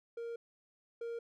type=tone pair in turn; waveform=triangle; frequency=466.2 / 466.2 Hz; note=A#4 / A#4; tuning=0 / 0 cents; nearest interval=unison; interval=0 cents; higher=neither; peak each=-37 / -36 dBFS; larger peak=second; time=0.17-0.36 / 1.01-1.19 s; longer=first; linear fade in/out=5 ms; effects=none